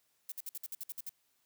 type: noise bursts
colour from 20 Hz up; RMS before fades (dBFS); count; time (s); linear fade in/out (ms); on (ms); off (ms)
violet; -41; 10; 0.29-1.093; 2; 29; 57
effects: white hiss -75 dBFS RMS until 1.45 s + high-pass 60 Hz 12 dB/octave